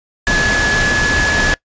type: tone in noise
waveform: sine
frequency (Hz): 1701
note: G#6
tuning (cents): +41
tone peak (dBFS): -13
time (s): 0.27-1.54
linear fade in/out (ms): 0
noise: pink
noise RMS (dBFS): -17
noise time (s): 0.27-1.54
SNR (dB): +1
effects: noise-tail reverb RT60 0.1 s tail -23 dB re dry + resampled to 16000 Hz